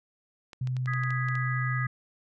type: clicks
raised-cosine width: 0.2 ms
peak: -27 dBFS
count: 9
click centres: 0.532 / 0.673 / 0.767 / 0.859 / 0.936 / 1.036 / 1.106 / 1.286 / 1.354 s
type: tone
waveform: sine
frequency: 127.4 Hz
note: C3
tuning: 46 cents flat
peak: -27 dBFS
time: 0.61-1.87 s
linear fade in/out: 5 ms
type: chord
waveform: sine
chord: G# minor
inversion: second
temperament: equal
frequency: 1244.5 / 1661.2 / 1975.5 Hz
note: D#6 / G#6 / B6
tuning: 0 / 0 / 0 cents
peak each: -35 dBFS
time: 0.87-1.87 s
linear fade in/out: 10 ms
effects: none